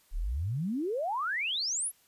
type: exponential sweep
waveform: sine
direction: up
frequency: 30.87 to 11840 Hz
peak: -29 dBFS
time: 0.11-1.92 s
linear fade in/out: 50 ms
effects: white hiss -65 dBFS RMS until 2.07 s + resampled to 32000 Hz